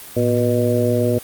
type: harmonic tone with a mistuned harmonic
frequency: 121.9 Hz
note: B2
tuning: 22 cents flat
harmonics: 1 / 2 / 3 / 4 / 5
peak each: -20 / -21 / -22 / -20 / -22 dBFS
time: 0.16-1.19 s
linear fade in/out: 10 ms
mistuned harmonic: 1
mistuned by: -150 cents
effects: white hiss -37 dBFS RMS until 1.23 s + Opus 32 kbps